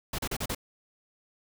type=noise bursts; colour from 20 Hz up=pink; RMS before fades=-32 dBFS; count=5; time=0.13-0.549 s; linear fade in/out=5 ms; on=55 ms; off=36 ms; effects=none